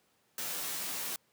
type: noise with comb filter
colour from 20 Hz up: white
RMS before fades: -37 dBFS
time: 0.38-1.16 s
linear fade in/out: 2 ms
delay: 13 ms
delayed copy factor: -0.95
effects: pink hiss -71 dBFS RMS until 1.32 s + high-pass 150 Hz 12 dB/octave